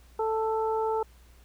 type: harmonic tone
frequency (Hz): 441.4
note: A4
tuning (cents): +5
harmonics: 1 / 2 / 3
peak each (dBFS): -27 / -29 / -38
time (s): 0.19-1.03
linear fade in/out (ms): 5
effects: added 60 Hz sine -53 dBFS peak until 1.44 s + pink hiss -61 dBFS RMS until 1.44 s